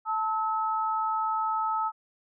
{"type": "tone pair together", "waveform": "sine", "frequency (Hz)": [880, 1291.8], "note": ["A5", "E6"], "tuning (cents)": [0, -35], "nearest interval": "perfect fifth", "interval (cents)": 665, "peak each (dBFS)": [-28, -28], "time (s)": [0.05, 1.92], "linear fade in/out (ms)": 50, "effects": []}